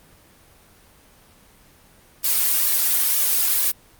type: noise with flanger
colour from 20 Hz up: blue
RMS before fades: -19 dBFS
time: 2.23-3.72 s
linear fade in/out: 20 ms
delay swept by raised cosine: 1.7 to 2.9 ms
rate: 2.1 Hz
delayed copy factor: +0.95
effects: pink hiss -52 dBFS RMS until 3.99 s + Opus 24 kbps